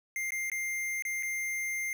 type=tone with dropouts; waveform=square; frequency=2100 Hz; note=C7; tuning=6 cents sharp; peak=-32 dBFS; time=0.16-1.93 s; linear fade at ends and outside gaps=1 ms; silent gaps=0.306-0.32 / 0.499-0.517 / 1.023-1.051 / 1.226-1.231 s; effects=12-bit